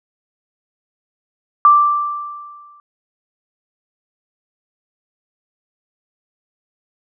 sine tone with exponential decay, 1174.7 Hz, D6, in tune, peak -4 dBFS, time 1.65-2.8 s, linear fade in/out 1 ms, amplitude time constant 250 ms, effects none

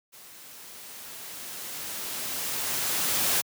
white noise with level ramp, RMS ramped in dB -49 to -24 dBFS, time 0.12-3.42 s, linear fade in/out 20 ms, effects high-pass 100 Hz 12 dB/octave

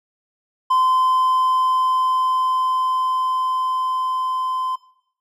triangle tone with level ramp, 1030 Hz, C6, 28 cents flat, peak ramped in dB -12 to -19 dBFS, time 0.7-4.76 s, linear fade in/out 10 ms, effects noise-tail reverb RT60 0.7 s tail -17 dB re dry

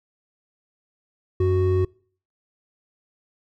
triangle tone pair together, 92.5 / 370 Hz, F#2 / F#4, 0 / 0 cents, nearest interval 2 octaves, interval 2400 cents, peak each -18 dBFS, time 1.4-1.85 s, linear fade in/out 5 ms, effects noise-tail reverb RT60 0.5 s tail -26 dB re dry

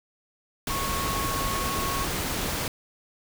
sine tone in noise, 1100 Hz, C#6, 14 cents flat, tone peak -30 dBFS, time 0.7-2.05 s, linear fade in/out 2 ms, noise pink, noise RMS -29 dBFS, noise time 0.67-2.68 s, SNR -4 dB, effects none

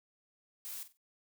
blue noise with echo, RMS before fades -43 dBFS, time 0.65-0.83 s, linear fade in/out 0 ms, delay 47 ms, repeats 3, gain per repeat -12 dB, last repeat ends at 0.971 s, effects none

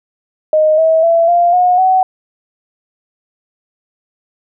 sine tone with pitch steps, 620 / 644.1 / 669.1 / 695.1 / 722.1 / 750.2 Hz, D#5 / E5 / E5 / F5 / F#5 / F#5, -6 / -40 / +26 / -8 / -42 / +24 cents, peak -7 dBFS, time 0.53-2.03 s, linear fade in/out 2 ms, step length 250 ms, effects none

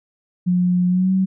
sine tone with pitch glide, 179.3 to 189.2 Hz, F3 to F#3, +46 to +39 cents, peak -14 dBFS, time 0.46-1.26 s, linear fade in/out 20 ms, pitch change +93 cents, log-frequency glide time 0.88-1.12 s, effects none

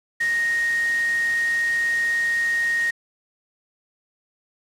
sine tone in noise, 1864 Hz, A#6, 1 cent flat, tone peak -19 dBFS, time 0.2-2.91 s, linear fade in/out 10 ms, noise white, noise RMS -35 dBFS, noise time 0.2-2.91 s, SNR +13 dB, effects low-pass 8000 Hz 12 dB/octave

